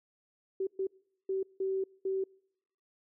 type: tone bursts at uneven times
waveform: sine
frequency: 383.6 Hz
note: G4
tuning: 37 cents flat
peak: -29 dBFS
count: 5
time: 0.6-0.67 / 0.79-0.87 / 1.29-1.43 / 1.6-1.84 / 2.05-2.24 s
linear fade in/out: 5 ms
effects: noise-tail reverb RT60 0.8 s tail -26 dB re dry